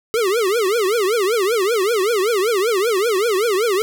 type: tone with vibrato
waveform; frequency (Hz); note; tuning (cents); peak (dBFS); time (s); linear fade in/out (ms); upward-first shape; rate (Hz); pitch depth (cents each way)
square; 420.6; G#4; +22; -16; 0.14-3.82; 0; triangle; 5.2; 280
effects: none